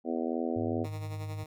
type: harmonic tone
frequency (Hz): 82.41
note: E2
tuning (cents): 0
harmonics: 3 / 4 / 5 / 6 / 7 / 8 / 9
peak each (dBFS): -33 / -35 / -37 / -39 / -40 / -41 / -42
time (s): 0.04-0.87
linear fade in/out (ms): 50
type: tone with pitch glide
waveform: sine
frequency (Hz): 103.83 to 102.82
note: G#2 to G#2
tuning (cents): 0 to -17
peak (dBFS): -35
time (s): 0.56-1.44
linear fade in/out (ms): 5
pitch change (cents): -17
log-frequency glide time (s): 0.81-1.19
type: tone with tremolo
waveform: 10% pulse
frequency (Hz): 155.56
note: D#3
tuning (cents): 0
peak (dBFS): -32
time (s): 0.84-1.46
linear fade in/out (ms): 2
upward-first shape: sine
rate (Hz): 11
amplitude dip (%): 60
effects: none